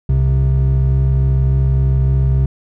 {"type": "tone pair together", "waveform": "triangle", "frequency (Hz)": [65.41, 132.53], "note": ["C2", "C3"], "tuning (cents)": [0, 23], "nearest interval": "octave", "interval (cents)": 1223, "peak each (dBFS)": -11, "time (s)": [0.09, 2.46], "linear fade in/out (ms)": 5, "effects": ["tanh soft clip ceiling -3 dBFS"]}